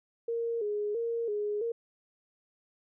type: tone with vibrato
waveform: sine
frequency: 439.6 Hz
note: A4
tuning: 2 cents flat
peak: -29 dBFS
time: 0.28-1.72 s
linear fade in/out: 5 ms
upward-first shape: square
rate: 1.5 Hz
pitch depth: 95 cents each way
effects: none